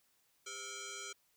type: tone with frequency modulation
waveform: sine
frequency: 2217 Hz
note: C#7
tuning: in tune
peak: -40 dBFS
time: 0.46-1.13 s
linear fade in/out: 10 ms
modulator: 909 Hz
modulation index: 6
effects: tanh soft clip ceiling -42 dBFS + white hiss -74 dBFS RMS until 1.36 s